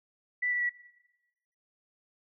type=tone with pitch steps; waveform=sine; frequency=1975.5 / 1958.5 / 1941.6 Hz; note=B6 / B6 / B6; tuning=0 / -15 / -30 cents; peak=-27 dBFS; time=0.42-0.696 s; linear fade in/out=10 ms; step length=92 ms; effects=noise-tail reverb RT60 1.0 s tail -18 dB re dry